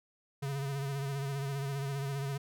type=tone with vibrato; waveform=square; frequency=138.59 Hz; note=C#3; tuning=in tune; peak=-34 dBFS; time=0.42-2.38 s; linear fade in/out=10 ms; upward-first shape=sine; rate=15 Hz; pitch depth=43 cents each way; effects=none